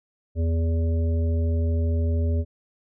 harmonic tone, 82.41 Hz, E2, in tune, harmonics 1 / 3 / 5 / 7, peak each -20 / -32 / -35 / -37 dBFS, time 0.35-2.45 s, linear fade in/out 50 ms, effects none

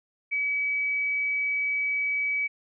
sine tone, 2281 Hz, C#7, 49 cents sharp, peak -24 dBFS, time 0.31-2.48 s, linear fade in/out 20 ms, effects none

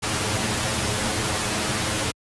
pink noise with comb filter, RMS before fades -24 dBFS, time 0.02-2.12 s, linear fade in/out 20 ms, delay 9.4 ms, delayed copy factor +0.85, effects high-pass 60 Hz 12 dB/octave + resampled to 24000 Hz

